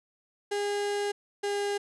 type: tone pair in turn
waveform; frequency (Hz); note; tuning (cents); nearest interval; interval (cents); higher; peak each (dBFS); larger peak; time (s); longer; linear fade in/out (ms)
35% pulse; 408.1 / 405.8; G#4 / G#4; -30 / -40; unison; 10; first; -26 / -26; neither; 0.51-1.12 / 1.43-1.78; first; 10
effects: resampled to 24000 Hz